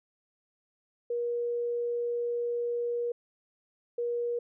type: tone bursts at uneven times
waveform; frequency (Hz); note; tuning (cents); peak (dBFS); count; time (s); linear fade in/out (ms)
sine; 476.9; A#4; +39; -28; 2; 1.1-3.12 / 3.98-4.39; 5
effects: none